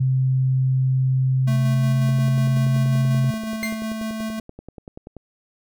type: tone with pitch glide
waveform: sine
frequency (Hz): 130.81 to 132.33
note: C3 to C3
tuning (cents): 0 to +20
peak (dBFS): -16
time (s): 0-3.31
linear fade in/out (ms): 10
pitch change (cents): +20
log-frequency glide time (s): 1.59-1.93
type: tone with tremolo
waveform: square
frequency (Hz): 220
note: A3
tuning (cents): 0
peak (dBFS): -25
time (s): 1.47-4.4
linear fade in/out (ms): 10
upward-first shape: square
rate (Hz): 5.5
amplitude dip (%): 25
type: click train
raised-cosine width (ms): 2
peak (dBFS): -24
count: 33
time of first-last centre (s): 2.09-5.167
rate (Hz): 10.4
type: tone with exponential decay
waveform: 40% pulse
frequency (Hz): 2093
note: C7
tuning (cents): 0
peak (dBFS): -21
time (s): 3.63-3.88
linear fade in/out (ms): 0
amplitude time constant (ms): 53
effects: none